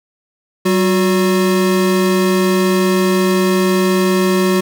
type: tone pair together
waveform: square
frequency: 190 / 364.4 Hz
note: F#3 / F#4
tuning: +46 / -26 cents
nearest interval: major seventh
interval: 1128 cents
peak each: -15 dBFS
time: 0.65-4.61 s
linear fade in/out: 10 ms
effects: none